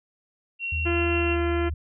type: tone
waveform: sine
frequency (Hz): 2738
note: F7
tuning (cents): -35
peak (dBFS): -27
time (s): 0.59-1.37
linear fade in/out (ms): 50
type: tone with pitch glide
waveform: sine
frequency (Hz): 79.9 to 76.91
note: D#2 to D#2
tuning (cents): +47 to -20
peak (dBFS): -26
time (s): 0.72-1.74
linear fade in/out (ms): 5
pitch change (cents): -67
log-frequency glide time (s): 1.17-1.29
type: harmonic tone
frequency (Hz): 343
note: F4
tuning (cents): -31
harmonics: 1 / 2 / 3 / 4 / 5 / 6 / 7 / 8 / 9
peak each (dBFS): -24 / -34 / -38 / -35 / -38 / -40 / -40 / -43 / -44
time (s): 0.85-1.7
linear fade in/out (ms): 20
effects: none